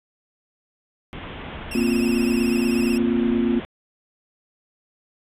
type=low-pass noise; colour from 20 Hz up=pink; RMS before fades=-35 dBFS; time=1.13-3.65 s; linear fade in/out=0 ms; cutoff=3500 Hz; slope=96 dB/octave
type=tone with vibrato; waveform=sawtooth; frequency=2637 Hz; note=E7; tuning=in tune; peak=-28 dBFS; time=1.71-2.98 s; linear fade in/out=5 ms; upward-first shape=sine; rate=16 Hz; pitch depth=87 cents each way
type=chord; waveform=sine; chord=Bb suspended second; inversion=none; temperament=equal; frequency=233.1 / 261.6 / 349.2 Hz; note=Bb3 / C4 / F4; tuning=0 / 0 / 0 cents; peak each=-20 / -23 / -24 dBFS; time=1.75-3.6 s; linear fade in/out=2 ms
effects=resampled to 32000 Hz